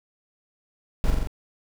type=noise with echo; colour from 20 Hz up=brown; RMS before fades=-21 dBFS; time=1.04-1.1 s; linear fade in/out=0 ms; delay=43 ms; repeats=4; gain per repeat=-2 dB; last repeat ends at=1.272 s; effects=none